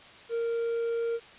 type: tone with quantisation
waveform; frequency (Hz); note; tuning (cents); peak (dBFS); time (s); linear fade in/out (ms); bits
triangle; 464.1; A#4; -8; -25; 0.29-1.2; 50; 9
effects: white hiss -50 dBFS RMS until 1.38 s + resampled to 8000 Hz